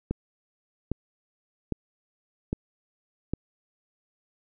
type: click train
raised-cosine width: 3 ms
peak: -14 dBFS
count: 5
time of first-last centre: 0.11-3.336 s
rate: 1.24 Hz
effects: none